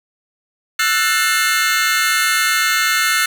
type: chord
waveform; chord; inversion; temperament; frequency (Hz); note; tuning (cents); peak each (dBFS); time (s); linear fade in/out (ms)
sawtooth; F# half-diminished seventh; third; just; 1332 / 1480 / 1776 / 2131; E6 / F#6 / A6 / C7; +18 / 0 / +16 / +31; -16; 0.79-3.26; 5
effects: none